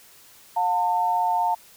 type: tone pair together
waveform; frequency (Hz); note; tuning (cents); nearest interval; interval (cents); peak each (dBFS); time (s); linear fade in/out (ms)
sine; 715 / 899.2; F5 / A5; +41 / +37; major third; 396; -24 / -21; 0.56-1.55; 10
effects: white hiss -51 dBFS RMS until 1.76 s